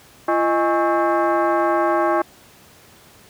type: tone with frequency modulation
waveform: sine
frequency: 140 Hz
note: C#3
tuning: 18 cents sharp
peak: -15 dBFS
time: 0.28-2.22 s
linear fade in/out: 5 ms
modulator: 482 Hz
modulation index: 2.4
effects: pink hiss -48 dBFS RMS until 3.29 s + high-pass 80 Hz 12 dB/octave